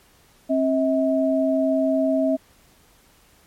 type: tone pair together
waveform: sine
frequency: 267.5 / 641.9 Hz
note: C4 / E5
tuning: +38 / -46 cents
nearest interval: octave + minor third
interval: 1516 cents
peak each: -20 dBFS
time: 0.49-2.37 s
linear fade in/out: 20 ms
effects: pink hiss -56 dBFS RMS until 3.46 s + MP3 64 kbps